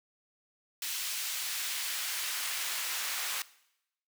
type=noise with high-pass filter sweep; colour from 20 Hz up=pink; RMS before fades=-35 dBFS; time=0.82-3.42 s; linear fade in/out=2 ms; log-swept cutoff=2700 to 1400 Hz; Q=0.72; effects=noise-tail reverb RT60 0.8 s tail -19 dB re dry